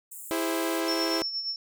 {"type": "high-pass noise", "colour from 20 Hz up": "pink", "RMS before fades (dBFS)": -42, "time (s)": [0.11, 0.81], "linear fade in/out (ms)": 10, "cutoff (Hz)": 7100, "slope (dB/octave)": 96}
{"type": "chord", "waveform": "sawtooth", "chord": "E augmented", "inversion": "none", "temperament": "equal with one note detuned", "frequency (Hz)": [329.6, 408.9, 523.3], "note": ["E4", "G#4", "B#4"], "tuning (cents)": [0, -27, 0], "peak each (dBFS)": [-24, -30, -30], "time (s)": [0.31, 1.22], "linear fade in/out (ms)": 0}
{"type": "tone with tremolo", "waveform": "sine", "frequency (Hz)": 5400, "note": "E8", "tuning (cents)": 41, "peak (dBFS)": -27, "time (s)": [0.88, 1.56], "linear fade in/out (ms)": 2, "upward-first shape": "sine", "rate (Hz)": 8.6, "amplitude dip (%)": 55}
{"effects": []}